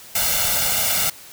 white noise with comb filter, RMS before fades -20 dBFS, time 0.15-1.1 s, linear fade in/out 5 ms, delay 1.4 ms, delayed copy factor +1, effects white hiss -42 dBFS RMS until 1.32 s

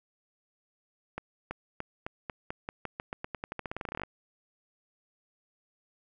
accelerating click train, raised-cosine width 0.5 ms, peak -20 dBFS, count 27, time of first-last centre 1.18-4.035 s, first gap 330 ms, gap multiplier 0.89, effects none

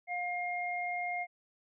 sine tone pair together, 710 / 2128 Hz, F5 / C7, +28 / +29 cents, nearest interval octave + perfect fifth, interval 1901 cents, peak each -35 / -36 dBFS, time 0.07-1.27 s, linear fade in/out 50 ms, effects none

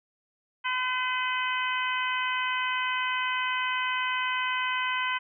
harmonic tone, 508 Hz, B4, 49 cents sharp, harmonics 2 / 3 / 4 / 5 / 6, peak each -30 / -32 / -33 / -34 / -35 dBFS, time 0.64-5.19 s, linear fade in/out 20 ms, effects none

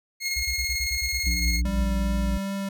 20% pulse tone with tremolo, 2155 Hz, C#7, 49 cents flat, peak -19 dBFS, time 0.2-1.62 s, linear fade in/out 50 ms, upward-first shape square, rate 18 Hz, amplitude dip 30%
sine tone bursts, 62.6 Hz, B1, 24 cents sharp, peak -28 dBFS, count 14, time 0.36-1.851 s, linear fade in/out 10 ms, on 74 ms, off 35 ms
harmonic tone, 58.1 Hz, A#1, 5 cents flat, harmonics 1 / 3 / 5, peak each -23 / -34 / -39 dBFS, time 1.26-2.38 s, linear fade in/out 10 ms
square tone with vibrato, 196 Hz, G3, in tune, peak -28 dBFS, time 1.65-2.69 s, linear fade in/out 5 ms, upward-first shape triangle, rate 2.5 Hz, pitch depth 10 cents each way
effects none

